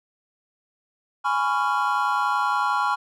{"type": "chord", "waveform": "triangle", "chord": "C# dominant seventh", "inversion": "second", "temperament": "just", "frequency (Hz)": [831.5, 997.9, 1108.7, 1385.9], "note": ["G#5", "B5", "C#6", "E#6"], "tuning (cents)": [2, 18, 0, -14], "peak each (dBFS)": -24, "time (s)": [1.24, 2.96], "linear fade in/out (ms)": 20, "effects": []}